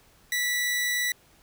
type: tone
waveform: sawtooth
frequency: 1961 Hz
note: B6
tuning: 13 cents flat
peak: -21 dBFS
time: 0.32-1.12 s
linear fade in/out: 2 ms
effects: pink hiss -59 dBFS RMS until 1.42 s